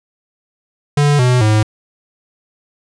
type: tone with pitch steps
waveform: square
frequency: 145.4 / 125.12 / 107.68 Hz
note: D3 / B2 / A2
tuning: -17 / +23 / -37 cents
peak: -10 dBFS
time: 0.97-1.63 s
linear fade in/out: 5 ms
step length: 220 ms
effects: resampled to 22050 Hz